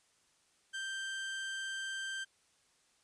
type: tone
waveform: 30% pulse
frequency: 1569 Hz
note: G6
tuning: 1 cent sharp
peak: -35 dBFS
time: 0.73-2.25 s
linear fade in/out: 20 ms
effects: white hiss -71 dBFS RMS until 3.03 s + resampled to 22050 Hz